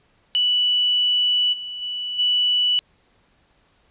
sine tone with level steps, 2960 Hz, F#7, in tune, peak -16 / -29 / -25 / -16 dBFS, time 0.35-2.79 s, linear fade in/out 0 ms, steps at 1.52 / 1.81 / 2.18 s, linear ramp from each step 20 ms, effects pink hiss -61 dBFS RMS until 3.9 s + resampled to 8000 Hz

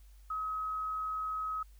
sine tone, 1274 Hz, D#6, 41 cents sharp, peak -33 dBFS, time 0.3-1.63 s, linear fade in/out 5 ms, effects added 50 Hz sine -53 dBFS peak until 1.79 s + white hiss -69 dBFS RMS until 1.79 s

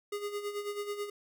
square tone with tremolo, 410.8 Hz, G#4, 19 cents flat, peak -33 dBFS, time 0.12-1.1 s, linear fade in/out 5 ms, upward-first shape sine, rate 9.2 Hz, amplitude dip 65%, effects none

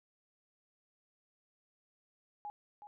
sine tone with echo, 830.6 Hz, G#5, in tune, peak -40 dBFS, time 2.45-2.5 s, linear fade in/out 0 ms, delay 370 ms, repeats 1, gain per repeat -9 dB, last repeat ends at 2.87 s, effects none

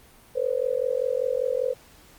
sine tone with amplitude modulation, 508 Hz, B4, 49 cents sharp, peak -18 dBFS, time 0.35-1.74 s, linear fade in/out 20 ms, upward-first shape sine, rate 45.1 Hz, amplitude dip 100%, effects pink hiss -53 dBFS RMS until 2.18 s + Opus 32 kbps

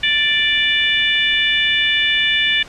harmonic tone, 587.3 Hz, D5, in tune, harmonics 3 / 4 / 5 / 6, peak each -19 / -19 / -19 / -19 dBFS, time 0.03-2.63 s, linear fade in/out 5 ms, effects pink hiss -39 dBFS RMS until 2.68 s + low-pass 6000 Hz 12 dB/octave

